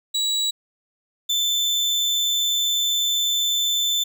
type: tone pair in turn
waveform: 35% pulse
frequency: 3900 / 3532 Hz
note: B7 / A7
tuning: -23 / +6 cents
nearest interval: major second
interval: 171 cents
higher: first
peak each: -18 / -17 dBFS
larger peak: second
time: 0.14-0.51 / 1.29-4.04 s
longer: second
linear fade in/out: 10 ms
effects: none